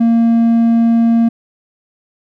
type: tone with hard clipping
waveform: sine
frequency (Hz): 230.7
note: A#3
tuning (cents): -18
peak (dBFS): -9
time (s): 0-1.29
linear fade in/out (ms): 10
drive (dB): 3
effects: none